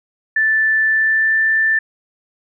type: tone with pitch glide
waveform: sine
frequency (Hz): 1760 to 1772.2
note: A6 to A6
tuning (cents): 0 to +12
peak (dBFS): -12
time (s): 0.36-1.79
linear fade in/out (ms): 5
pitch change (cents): +12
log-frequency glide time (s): 0.86-1.39
effects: none